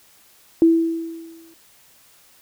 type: tone with exponential decay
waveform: sine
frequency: 329.6 Hz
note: E4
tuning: in tune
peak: -8 dBFS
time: 0.62-1.54 s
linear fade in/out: 1 ms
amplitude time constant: 200 ms
effects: white hiss -53 dBFS RMS until 2.41 s